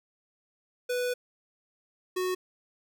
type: tone pair in turn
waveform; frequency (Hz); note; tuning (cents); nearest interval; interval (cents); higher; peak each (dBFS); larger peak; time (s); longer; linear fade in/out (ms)
square; 493.9 / 367.8; B4 / F#4; 0 / -10; perfect fourth; 510; first; -28; neither; 0.89-1.14 / 2.16-2.35; first; 10
effects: none